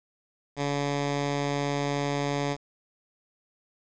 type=tone; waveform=10% pulse; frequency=142.7 Hz; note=D3; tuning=49 cents flat; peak=-18 dBFS; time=0.56-2.57 s; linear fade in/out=50 ms; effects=resampled to 16000 Hz + 8-bit